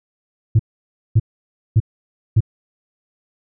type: tone bursts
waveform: sine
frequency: 110 Hz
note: A2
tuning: in tune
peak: -6 dBFS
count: 4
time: 0.55-2.406 s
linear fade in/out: 10 ms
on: 44 ms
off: 560 ms
effects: tanh soft clip ceiling -7 dBFS